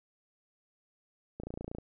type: click train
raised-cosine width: 2 ms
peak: -26 dBFS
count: 12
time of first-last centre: 1.4-1.785 s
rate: 28.6 Hz
effects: none